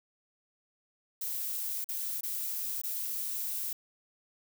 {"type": "noise with dropouts", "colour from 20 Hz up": "violet", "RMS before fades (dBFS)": -35, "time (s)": [1.21, 3.73], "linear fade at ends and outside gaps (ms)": 5, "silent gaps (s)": [[1.844, 1.888], [2.209, 2.232], [2.817, 2.835]], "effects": []}